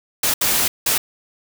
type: noise bursts at uneven times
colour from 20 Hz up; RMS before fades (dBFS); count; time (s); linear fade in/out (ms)
white; -18; 3; 0.23-0.34 / 0.41-0.68 / 0.86-0.98; 5
effects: none